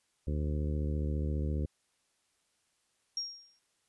harmonic tone, 74.7 Hz, D2, 30 cents sharp, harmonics 1 / 2 / 3 / 4 / 5 / 6 / 7, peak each -31 / -37 / -41 / -43 / -45 / -47 / -48 dBFS, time 0.27-1.66 s, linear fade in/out 5 ms
sine tone with exponential decay, 5580 Hz, F8, 2 cents flat, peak -30 dBFS, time 3.17-3.59 s, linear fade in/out 2 ms, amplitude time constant 90 ms
effects white hiss -75 dBFS RMS until 3.88 s + resampled to 24000 Hz

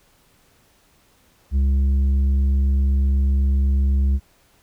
sine tone with tanh clipping, 68 Hz, C#2, 33 cents flat, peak -16 dBFS, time 1.51-4.2 s, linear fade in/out 50 ms, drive 6 dB, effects pink hiss -58 dBFS RMS until 4.62 s

